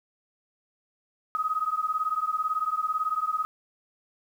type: beating tone pair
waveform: sine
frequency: 1252 / 1270 Hz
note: D#6 / D#6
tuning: +10 / +35 cents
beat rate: 18 Hz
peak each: -28 dBFS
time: 1.35-3.45 s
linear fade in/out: 0 ms
effects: 9-bit